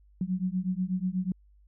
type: beating tone pair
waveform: sine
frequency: 180.5 / 188.7 Hz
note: F#3 / F#3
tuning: -43 / +34 cents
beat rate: 8.2 Hz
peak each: -30 dBFS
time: 0.21-1.32 s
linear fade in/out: 2 ms
effects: added 50 Hz sine -56 dBFS peak until 1.67 s